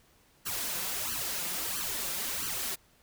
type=noise with flanger; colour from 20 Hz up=white; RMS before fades=-34 dBFS; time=0.45-2.76 s; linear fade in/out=20 ms; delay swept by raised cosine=0.66 to 5.86 ms; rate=1.5 Hz; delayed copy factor=+0.9; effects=pink hiss -64 dBFS RMS until 3.02 s